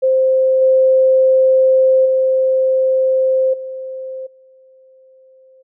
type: tone with level steps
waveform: sine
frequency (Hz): 523.3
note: C5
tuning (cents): 0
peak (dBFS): -10 / -8 / -11 / -24 / -44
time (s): 0.02-5.63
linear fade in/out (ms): 20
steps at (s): 0.61 / 2.05 / 3.53 / 4.26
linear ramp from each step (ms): 10
effects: none